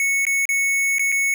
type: tone with dropouts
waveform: square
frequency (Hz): 2209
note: C#7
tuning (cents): -7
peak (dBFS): -18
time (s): 0-1.34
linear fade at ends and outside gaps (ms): 1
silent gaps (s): 0.252-0.267 / 0.454-0.49 / 0.984-0.994 / 1.119-1.123
effects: none